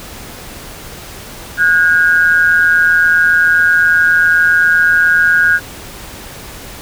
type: tone pair together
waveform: sine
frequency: 1455 / 1622.5 Hz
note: F#6 / G#6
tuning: -29 / -41 cents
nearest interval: major second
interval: 188 cents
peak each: -10 dBFS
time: 1.57-5.6 s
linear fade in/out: 50 ms
effects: pink hiss -31 dBFS RMS until 6.81 s